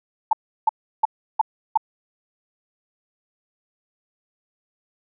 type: tone bursts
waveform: sine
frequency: 880 Hz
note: A5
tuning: in tune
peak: -12 dBFS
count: 5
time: 0.31-1.775 s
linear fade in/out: 5 ms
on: 21 ms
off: 340 ms
effects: none